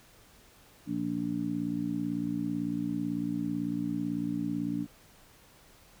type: harmonic tone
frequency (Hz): 58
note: A#1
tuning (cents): -8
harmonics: 2 / 3 / 4 / 5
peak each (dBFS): -43 / -36 / -35 / -32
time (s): 0.86-4.87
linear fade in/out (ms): 50
effects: pink hiss -58 dBFS RMS until 6 s